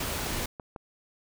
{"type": "noise", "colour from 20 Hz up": "pink", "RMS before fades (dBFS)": -32, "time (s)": [0, 0.46], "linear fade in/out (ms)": 5}
{"type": "click train", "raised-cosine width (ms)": 1, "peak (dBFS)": -25, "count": 4, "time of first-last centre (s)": [0.27, 0.762], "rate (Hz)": 6.1}
{"effects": []}